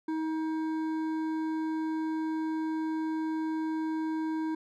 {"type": "tone with hard clipping", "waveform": "triangle", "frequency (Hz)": 317, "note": "D#4", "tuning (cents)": 32, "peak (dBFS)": -31, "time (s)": [0.08, 4.55], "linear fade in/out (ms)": 5, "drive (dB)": 13, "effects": []}